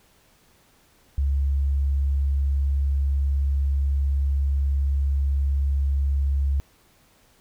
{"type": "tone", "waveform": "sine", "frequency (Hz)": 69.3, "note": "C#2", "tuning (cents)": 0, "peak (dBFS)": -19, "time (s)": [1.18, 6.6], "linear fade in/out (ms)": 0, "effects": ["pink hiss -59 dBFS RMS until 7.4 s"]}